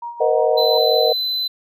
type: tone with tremolo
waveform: sine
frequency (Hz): 945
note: A#5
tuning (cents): +23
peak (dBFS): -25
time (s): 0.02-0.78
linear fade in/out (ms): 5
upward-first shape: sine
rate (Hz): 5.7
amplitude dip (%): 65
type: chord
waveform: sine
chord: C half-diminished seventh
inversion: third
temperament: equal with one note detuned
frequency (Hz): 466.2 / 510.7 / 622.3 / 740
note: Bb4 / C5 / Eb5 / Gb5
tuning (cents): 0 / -42 / 0 / 0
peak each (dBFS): -18 / -20 / -18 / -22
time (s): 0.2-1.13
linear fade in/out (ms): 10
type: tone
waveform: triangle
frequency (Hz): 4027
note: B7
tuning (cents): +33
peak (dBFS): -18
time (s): 0.57-1.48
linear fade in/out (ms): 10
effects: none